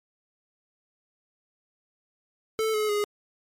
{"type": "tone with pitch steps", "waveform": "square", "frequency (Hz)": [440, 427, 414.3], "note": ["A4", "G#4", "G#4"], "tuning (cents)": [0, 48, -4], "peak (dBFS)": -24, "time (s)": [2.59, 3.04], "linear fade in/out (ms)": 0, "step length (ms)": 150, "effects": ["MP3 64 kbps"]}